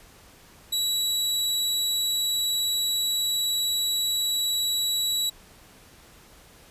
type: tone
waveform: sawtooth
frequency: 3907 Hz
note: B7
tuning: 19 cents flat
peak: -20 dBFS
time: 0.72-5.3 s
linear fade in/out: 10 ms
effects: pink hiss -52 dBFS RMS until 6.7 s + resampled to 32000 Hz